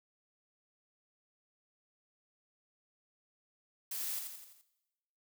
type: noise with echo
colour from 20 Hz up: blue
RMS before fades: -39 dBFS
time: 3.91-4.19 s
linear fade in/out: 5 ms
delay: 85 ms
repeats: 5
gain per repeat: -5 dB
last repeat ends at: 4.615 s
effects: noise-tail reverb RT60 1.0 s tail -17 dB re dry